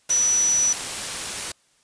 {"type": "tone in noise", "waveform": "sine", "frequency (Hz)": 5920, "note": "F#8", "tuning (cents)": 0, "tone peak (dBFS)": -17, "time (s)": [0.1, 0.73], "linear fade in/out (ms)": 5, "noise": "white", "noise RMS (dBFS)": -29, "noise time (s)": [0.09, 1.52], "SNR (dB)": 9, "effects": ["white hiss -62 dBFS RMS until 1.83 s", "resampled to 22050 Hz"]}